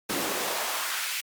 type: noise with high-pass filter sweep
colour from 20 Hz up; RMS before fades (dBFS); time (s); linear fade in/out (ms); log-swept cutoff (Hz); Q
pink; -30; 0.09-1.21; 10; 230 to 2300; 1.2
effects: Opus 48 kbps